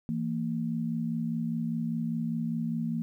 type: tone pair together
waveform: sine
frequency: 164.81 / 229.8 Hz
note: E3 / A#3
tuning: 0 / -25 cents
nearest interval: tritone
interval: 575 cents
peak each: -32 / -30 dBFS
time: 0.09-3.02 s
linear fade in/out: 0 ms
effects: 11-bit